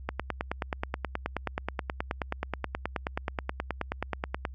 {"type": "click train", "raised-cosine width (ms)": 0.5, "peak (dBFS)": -14, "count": 42, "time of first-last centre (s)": [0.09, 4.452], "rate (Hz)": 9.4, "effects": ["added 65 Hz sine -40 dBFS peak until 4.54 s"]}